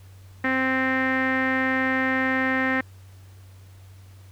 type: tone with low-pass filter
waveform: sawtooth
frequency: 261.6 Hz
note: C4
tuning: in tune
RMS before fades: -23 dBFS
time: 0.44-2.81 s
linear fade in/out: 5 ms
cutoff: 1900 Hz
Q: 7.5
effects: added 95 Hz sine -44 dBFS peak until 4.31 s + pink hiss -57 dBFS RMS until 4.31 s